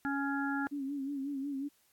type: harmonic tone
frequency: 278.6 Hz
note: C#4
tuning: 9 cents sharp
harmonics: 1 / 3 / 5 / 6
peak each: -33 / -39 / -38 / -40 dBFS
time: 0.05-0.67 s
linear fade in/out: 0 ms
type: tone with vibrato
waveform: sine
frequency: 277.7 Hz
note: C#4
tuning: 3 cents sharp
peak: -34 dBFS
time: 0.71-1.69 s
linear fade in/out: 20 ms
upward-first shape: sine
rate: 5.5 Hz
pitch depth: 69 cents each way
effects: white hiss -70 dBFS RMS until 1.92 s + AAC 64 kbps